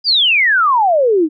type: exponential sweep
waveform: sine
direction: down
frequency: 4978 to 293.7 Hz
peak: -9 dBFS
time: 0.04-1.29 s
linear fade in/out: 50 ms
effects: none